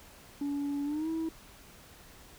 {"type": "tone with pitch glide", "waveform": "sine", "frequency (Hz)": [285, 323.6], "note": ["C#4", "E4"], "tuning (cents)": [48, -32], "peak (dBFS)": -28, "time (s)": [0.41, 1.29], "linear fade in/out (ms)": 5, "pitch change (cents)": 220, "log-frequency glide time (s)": [0.84, 1.09], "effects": ["tanh soft clip ceiling -29 dBFS", "pink hiss -54 dBFS RMS until 2.38 s"]}